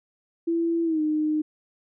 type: tone with pitch glide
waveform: sine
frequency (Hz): 334.4 to 306.6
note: E4 to D#4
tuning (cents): +25 to -25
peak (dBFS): -21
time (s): 0.47-1.42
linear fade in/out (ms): 10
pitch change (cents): -150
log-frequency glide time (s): 0.84-1.01
effects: none